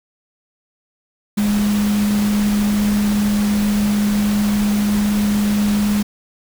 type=tone in noise; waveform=sine; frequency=207 Hz; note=G#3; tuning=5 cents flat; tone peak=-14 dBFS; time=1.37-6.03 s; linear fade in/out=10 ms; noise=pink; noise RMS=-27 dBFS; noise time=1.37-6.03 s; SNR=+10 dB; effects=none